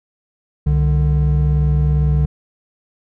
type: tone pair together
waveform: triangle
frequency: 66.24 / 148.7 Hz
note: C2 / D3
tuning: +22 / +22 cents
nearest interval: octave + major second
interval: 1400 cents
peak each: -13 dBFS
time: 0.66-2.26 s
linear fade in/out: 10 ms
effects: none